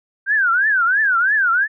sine tone with vibrato, 1543 Hz, G6, 28 cents flat, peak -13 dBFS, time 0.26-1.68 s, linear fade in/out 50 ms, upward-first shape triangle, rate 3 Hz, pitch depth 260 cents each way, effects none

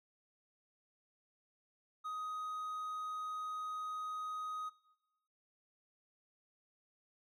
triangle tone, 1253 Hz, D#6, 12 cents sharp, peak -37 dBFS, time 2.04-4.7 s, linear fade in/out 20 ms, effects noise-tail reverb RT60 1.0 s tail -20 dB re dry

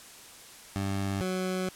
20% pulse tone pair in turn, 98.2 / 185.38 Hz, G2 / F#3, +4 / +4 cents, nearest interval major seventh, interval 1100 cents, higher second, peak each -24 dBFS, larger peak neither, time 0.76-1.21 / 1.21-1.69 s, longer second, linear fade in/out 0 ms, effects white hiss -49 dBFS RMS until 1.75 s + low-pass 11000 Hz 12 dB/octave

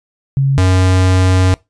sine / square tone pair in turn, 136.7 / 92.77 Hz, C#3 / F#2, -24 / +5 cents, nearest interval perfect fifth, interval 671 cents, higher first, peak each -9 dBFS, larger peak neither, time 0.37-0.58 / 0.58-1.54 s, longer second, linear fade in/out 0 ms, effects noise-tail reverb RT60 0.2 s tail -22 dB re dry + resampled to 22050 Hz

